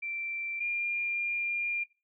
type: tone pair in turn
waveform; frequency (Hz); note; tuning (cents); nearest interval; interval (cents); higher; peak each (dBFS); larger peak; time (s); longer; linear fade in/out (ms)
sine; 2349 / 2401; D7 / D7; 0 / +38; unison; 38; second; -34 / -29; second; 0.02-0.6 / 0.6-1.84; second; 10
effects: noise-tail reverb RT60 0.3 s tail -18 dB re dry